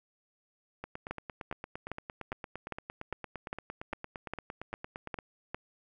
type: two click trains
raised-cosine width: 0.5 ms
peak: -20 / -24 dBFS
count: 12 / 39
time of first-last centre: 1.11-5.545 / 0.84-5.188 s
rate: 2.48 / 8.74 Hz
effects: none